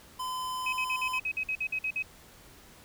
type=tone; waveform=square; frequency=1019 Hz; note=C6; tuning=46 cents flat; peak=-33 dBFS; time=0.19-1.19 s; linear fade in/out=10 ms
type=tone bursts; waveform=sine; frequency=2542 Hz; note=D#7; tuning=36 cents sharp; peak=-28 dBFS; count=12; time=0.66-2.025 s; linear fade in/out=5 ms; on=67 ms; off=51 ms
effects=pink hiss -54 dBFS RMS until 2.84 s